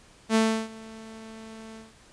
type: tone with ADSR envelope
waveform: sawtooth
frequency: 221.9 Hz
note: A3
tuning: 15 cents sharp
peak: -14 dBFS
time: 0.29-1.94 s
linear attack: 61 ms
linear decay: 330 ms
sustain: -23 dB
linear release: 180 ms
effects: pink hiss -55 dBFS RMS until 2.12 s + resampled to 22050 Hz